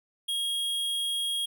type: tone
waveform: square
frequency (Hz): 3274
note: G#7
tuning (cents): -25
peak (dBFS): -28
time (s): 0.28-1.46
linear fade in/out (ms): 10
effects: none